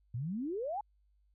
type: exponential sweep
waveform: sine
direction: up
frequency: 110 to 874 Hz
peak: -34 dBFS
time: 0.14-0.81 s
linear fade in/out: 5 ms
effects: added 50 Hz sine -67 dBFS peak until 1.34 s